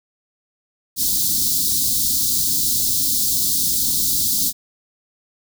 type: band-stop noise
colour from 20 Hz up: white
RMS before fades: -19 dBFS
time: 0.96-4.53 s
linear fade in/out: 50 ms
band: 310 to 3800 Hz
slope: 48 dB/octave
effects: none